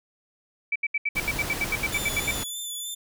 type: tone bursts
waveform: sine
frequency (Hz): 2309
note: D7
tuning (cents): -30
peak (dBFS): -22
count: 15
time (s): 0.72-2.311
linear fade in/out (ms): 5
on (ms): 37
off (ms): 74
type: noise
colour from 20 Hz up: pink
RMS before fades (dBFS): -32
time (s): 1.15-2.44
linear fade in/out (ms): 10
type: tone with vibrato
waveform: 15% pulse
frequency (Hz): 3498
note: A7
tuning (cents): -11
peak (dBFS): -25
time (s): 1.92-2.95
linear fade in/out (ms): 10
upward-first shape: triangle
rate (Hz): 3.3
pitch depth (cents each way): 39
effects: none